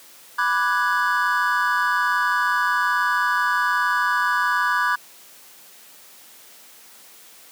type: chord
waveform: triangle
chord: G# half-diminished seventh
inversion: first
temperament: equal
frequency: 987.8 / 1174.7 / 1480 / 1661.2 Hz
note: B5 / D6 / F#6 / G#6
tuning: 0 / 0 / 0 / 0 cents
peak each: -22 dBFS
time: 0.38-4.96 s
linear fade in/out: 10 ms
effects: white hiss -47 dBFS RMS until 7.51 s + high-pass 200 Hz 12 dB/octave